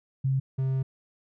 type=tone pair in turn; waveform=sine / triangle; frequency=133.8 / 132.57 Hz; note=C3 / C3; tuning=+39 / +23 cents; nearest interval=unison; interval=16 cents; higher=first; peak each=-22 dBFS; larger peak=neither; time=0.24-0.4 / 0.58-0.83 s; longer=second; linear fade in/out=10 ms; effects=none